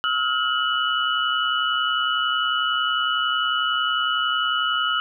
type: tone cluster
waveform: sine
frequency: 1288 / 1419 / 2954 Hz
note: E6 / F6 / F#7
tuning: -41 / +27 / -3 cents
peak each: -24 dBFS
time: 0.04-5 s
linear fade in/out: 0 ms
effects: none